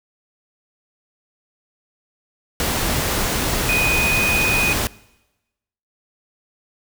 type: tone in noise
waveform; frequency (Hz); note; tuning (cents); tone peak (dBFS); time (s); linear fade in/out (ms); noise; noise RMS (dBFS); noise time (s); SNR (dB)
sine; 2489; D#7; 0; -17; 3.69-4.73; 0; pink; -21; 2.6-4.87; +1
effects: noise-tail reverb RT60 1.0 s tail -22 dB re dry